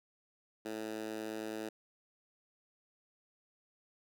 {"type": "tone with high-pass filter", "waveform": "10% pulse", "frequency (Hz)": 109.2, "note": "A2", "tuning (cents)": -13, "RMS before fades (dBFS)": -41, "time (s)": [0.65, 1.69], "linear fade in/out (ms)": 5, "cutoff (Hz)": 300, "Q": 1.7, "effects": []}